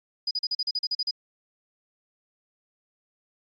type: tone bursts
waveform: sine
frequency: 4945 Hz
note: D#8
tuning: 12 cents flat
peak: -24 dBFS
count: 11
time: 0.27-1.11 s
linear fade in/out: 5 ms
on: 40 ms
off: 40 ms
effects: AAC 32 kbps